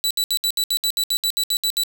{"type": "tone bursts", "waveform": "sawtooth", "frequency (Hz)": 3951, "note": "B7", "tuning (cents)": 0, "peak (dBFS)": -15, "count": 14, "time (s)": [0.04, 1.835], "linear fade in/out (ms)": 0, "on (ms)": 66, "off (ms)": 67, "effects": ["9-bit"]}